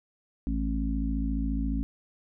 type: harmonic tone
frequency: 54.4 Hz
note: A1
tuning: 19 cents flat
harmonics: 1 / 3 / 4 / 5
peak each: -28 / -37 / -34 / -32 dBFS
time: 0.47-1.83 s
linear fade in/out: 0 ms
effects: none